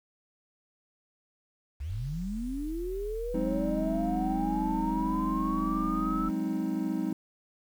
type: linear sweep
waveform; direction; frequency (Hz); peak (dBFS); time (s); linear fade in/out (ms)
sine; up; 61.74 to 1323; -32; 1.8-6.29; 10
type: tone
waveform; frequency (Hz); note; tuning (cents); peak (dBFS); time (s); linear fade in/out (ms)
sine; 40.84; E1; -15; -36; 1.9-6.3; 0
type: chord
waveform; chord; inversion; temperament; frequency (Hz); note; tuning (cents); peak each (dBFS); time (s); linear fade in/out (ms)
triangle; Ab dominant seventh; third; equal with one note detuned; 185 / 207.7 / 261.6 / 314.7; Gb3 / Ab3 / C4 / Eb4; 0 / 0 / 0 / +20; -33 / -32 / -32 / -30; 3.34-7.13; 5
effects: 9-bit